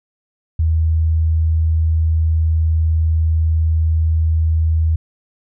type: tone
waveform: sine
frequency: 80.2 Hz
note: E2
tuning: 47 cents flat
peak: -12 dBFS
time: 0.59-4.96 s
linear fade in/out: 5 ms
effects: none